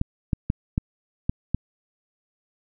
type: clicks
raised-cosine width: 5 ms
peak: -9 dBFS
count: 6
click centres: 0.014 / 0.332 / 0.501 / 0.779 / 1.295 / 1.546 s
effects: none